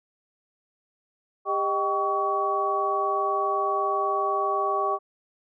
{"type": "tone cluster", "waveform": "sine", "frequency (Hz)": [399.5, 621, 776, 1128], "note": ["G4", "D#5", "G5", "C#6"], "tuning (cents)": [33, -3, -18, 30], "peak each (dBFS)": [-29, -31, -29, -25], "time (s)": [1.45, 4.99], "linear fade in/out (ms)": 50, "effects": []}